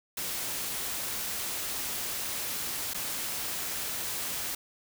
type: noise with dropouts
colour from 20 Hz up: white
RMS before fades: -34 dBFS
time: 0.17-4.55 s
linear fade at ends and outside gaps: 5 ms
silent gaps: 2.936-2.944 s
effects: none